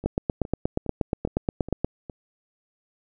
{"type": "two click trains", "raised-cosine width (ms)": 2, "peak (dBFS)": [-9, -22], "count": [16, 6], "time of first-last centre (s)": [[0.06, 1.846], [0.04, 2.098]], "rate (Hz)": [8.4, 2.43], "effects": []}